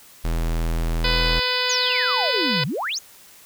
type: tone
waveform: square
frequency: 41.2 Hz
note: E1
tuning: in tune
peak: -21 dBFS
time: 0.24-1.4 s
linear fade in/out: 10 ms
type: harmonic tone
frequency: 499.6 Hz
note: B4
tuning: 20 cents sharp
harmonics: 1 / 2 / 3 / 4 / 5 / 6 / 7 / 8 / 9 / 10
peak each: -29 / -29 / -29 / -29 / -29 / -29 / -29 / -29 / -29 / -29 dBFS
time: 1.04-2.64 s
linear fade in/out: 5 ms
type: exponential two-way sweep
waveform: sine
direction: down then up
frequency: 7010 to 128.6 to 7010 Hz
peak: -23 dBFS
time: 1.69-2.99 s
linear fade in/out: 10 ms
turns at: 2.65 s
effects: white hiss -48 dBFS RMS until 3.45 s